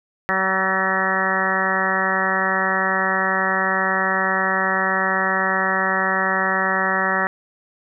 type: harmonic tone with a mistuned harmonic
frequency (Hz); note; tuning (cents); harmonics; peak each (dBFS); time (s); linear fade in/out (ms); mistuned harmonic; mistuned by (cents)
189.6; F#3; +43; 1 / 2 / 3 / 4 / 5 / 6 / 7 / 8 / 9 / 10; -29 / -30 / -28 / -27 / -28 / -28 / -25 / -29 / -24 / -24; 0.29-7.27; 0; 9; +28
effects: none